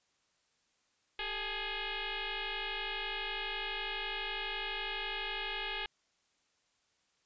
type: tone with frequency modulation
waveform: sine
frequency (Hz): 392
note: G4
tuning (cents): 0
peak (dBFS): -35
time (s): 1.19-5.86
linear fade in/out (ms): 2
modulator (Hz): 418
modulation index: 7.8
effects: white hiss -75 dBFS RMS until 7.25 s + resampled to 16000 Hz